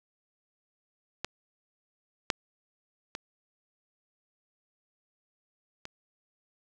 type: clicks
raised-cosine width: 0.2 ms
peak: -14 / -7 / -18 / -22 dBFS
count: 4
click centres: 1.246 / 2.302 / 3.151 / 5.854 s
effects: none